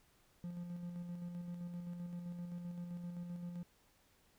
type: tone with tremolo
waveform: triangle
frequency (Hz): 174.61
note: F3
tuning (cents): 0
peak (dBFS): -39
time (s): 0.44-3.63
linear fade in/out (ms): 0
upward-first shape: square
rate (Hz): 7.7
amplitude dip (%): 35
effects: pink hiss -71 dBFS RMS until 4.38 s